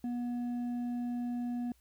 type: tone with hard clipping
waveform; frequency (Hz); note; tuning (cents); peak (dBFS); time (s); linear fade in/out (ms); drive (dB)
sine; 242.2; B3; -34; -34; 0.04-1.72; 2; 4
effects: added 60 Hz sine -66 dBFS peak until 1.8 s + white hiss -71 dBFS RMS until 1.8 s